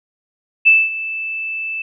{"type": "tone with ADSR envelope", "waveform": "sine", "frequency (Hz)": 2637, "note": "E7", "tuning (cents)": 0, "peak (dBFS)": -5, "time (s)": [0.65, 1.82], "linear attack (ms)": 23, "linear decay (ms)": 220, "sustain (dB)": -16, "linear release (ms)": 4, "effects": []}